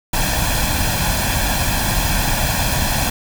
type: noise with comb filter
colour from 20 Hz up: pink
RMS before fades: -18 dBFS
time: 0.13-3.1 s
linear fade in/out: 5 ms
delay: 1.2 ms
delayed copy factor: +0.7
effects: none